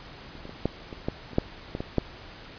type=clicks; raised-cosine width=2 ms; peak=-30 / -28 / -28 / -10 / -24 / -13 / -28 / -7 / -17 / -17 / -8 dBFS; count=11; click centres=0.353 / 0.454 / 0.494 / 0.656 / 0.928 / 1.085 / 1.333 / 1.384 / 1.751 / 1.805 / 1.983 s; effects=pink hiss -45 dBFS RMS until 2.58 s + resampled to 11025 Hz